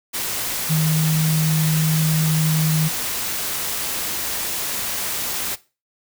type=tone in noise; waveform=sine; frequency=157.4 Hz; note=D#3; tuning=20 cents sharp; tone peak=-16 dBFS; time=0.69-2.89 s; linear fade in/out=20 ms; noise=white; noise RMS=-25 dBFS; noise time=0.13-5.56 s; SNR=+6 dB; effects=noise-tail reverb RT60 0.3 s tail -18 dB re dry